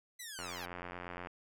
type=linear sweep; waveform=10% pulse; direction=down; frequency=2033 to 740 Hz; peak=-35 dBFS; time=0.19-0.66 s; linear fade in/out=10 ms
type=click train; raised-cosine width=0.5 ms; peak=-28 dBFS; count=79; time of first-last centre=0.39-1.271 s; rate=88.5 Hz
effects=none